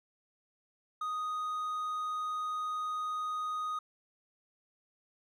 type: tone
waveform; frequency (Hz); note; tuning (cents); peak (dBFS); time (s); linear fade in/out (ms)
triangle; 1244.5; D#6; 0; -31; 1.01-3.79; 5
effects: none